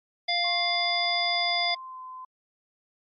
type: harmonic tone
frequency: 698.5 Hz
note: F5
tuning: in tune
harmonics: 1 / 3 / 5 / 7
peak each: -29 / -29 / -29 / -29 dBFS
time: 0.28-1.75 s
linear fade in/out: 10 ms
type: tone with pitch glide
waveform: sine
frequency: 1085 to 1027.1 Hz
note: C#6 to C6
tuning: -37 to -32 cents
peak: -38 dBFS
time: 0.44-2.25 s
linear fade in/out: 5 ms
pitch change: -95 cents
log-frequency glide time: 1.3-2 s
effects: AAC 48 kbps